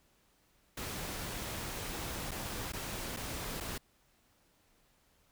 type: noise with dropouts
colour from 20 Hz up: pink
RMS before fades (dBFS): -40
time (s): 0.77-3.78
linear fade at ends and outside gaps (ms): 5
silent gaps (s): 2.31-2.315 / 2.722-2.733 / 3.165-3.169 / 3.603-3.607
effects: pink hiss -70 dBFS RMS until 5.31 s